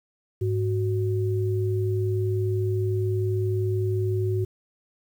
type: tone pair together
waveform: sine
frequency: 103.83 / 370.6 Hz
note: G#2 / F#4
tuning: 0 / +3 cents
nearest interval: octave + minor seventh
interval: 2203 cents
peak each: -23 / -27 dBFS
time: 0.41-4.45 s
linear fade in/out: 10 ms
effects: 9-bit